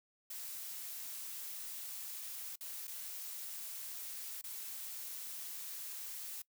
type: noise with dropouts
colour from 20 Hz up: blue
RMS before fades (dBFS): -45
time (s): 0.3-6.42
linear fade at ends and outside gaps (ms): 5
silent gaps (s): 2.558-2.608 / 2.872-2.877 / 4.414-4.439
effects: noise-tail reverb RT60 0.1 s tail -22 dB re dry